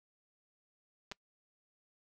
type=clicks; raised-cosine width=0.2 ms; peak=-25 dBFS; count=2; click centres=1.115 / 1.12 s; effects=noise-tail reverb RT60 0.1 s tail -24 dB re dry